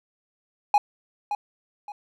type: tone with echo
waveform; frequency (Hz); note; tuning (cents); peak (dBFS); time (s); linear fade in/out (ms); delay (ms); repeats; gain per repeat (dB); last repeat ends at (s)
triangle; 828; G#5; -5; -12; 0.74-0.78; 2; 570; 2; -10; 1.92
effects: none